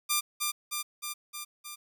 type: tone with echo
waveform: 5% pulse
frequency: 1193 Hz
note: D6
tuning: 27 cents sharp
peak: -13 dBFS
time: 0.09-0.21 s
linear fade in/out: 20 ms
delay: 310 ms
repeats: 5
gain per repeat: -3 dB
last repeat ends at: 1.76 s
effects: none